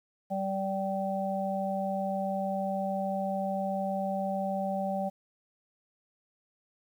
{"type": "harmonic tone", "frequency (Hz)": 193.8, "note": "G3", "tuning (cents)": -20, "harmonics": [1, 3, 4], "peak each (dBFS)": [-33, -33, -33], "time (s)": [0.3, 5.1], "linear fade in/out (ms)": 20, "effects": ["10-bit"]}